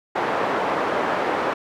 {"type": "band-pass noise", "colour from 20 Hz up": "pink", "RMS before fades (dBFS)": -23, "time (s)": [0.15, 1.54], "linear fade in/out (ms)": 10, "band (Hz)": [430, 1300], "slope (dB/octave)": 12, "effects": []}